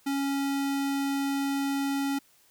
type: tone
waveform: square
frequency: 277.2 Hz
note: C#4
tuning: in tune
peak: -27 dBFS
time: 0.06-2.19 s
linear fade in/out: 10 ms
effects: white hiss -62 dBFS RMS until 2.5 s